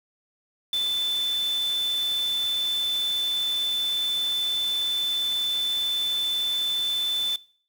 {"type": "tone in noise", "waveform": "sine", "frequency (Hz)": 3520, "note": "A7", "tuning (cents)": 0, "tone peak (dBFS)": -22, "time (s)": [0.73, 7.36], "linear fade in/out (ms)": 2, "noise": "white", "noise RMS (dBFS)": -39, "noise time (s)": [0.73, 7.36], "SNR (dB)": 14, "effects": ["noise-tail reverb RT60 0.5 s tail -22 dB re dry"]}